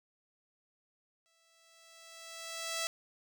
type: tone with exponential growth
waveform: 5% pulse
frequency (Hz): 659.3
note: E5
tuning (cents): 0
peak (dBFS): -21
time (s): 1.26-2.87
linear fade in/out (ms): 0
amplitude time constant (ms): 350
effects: none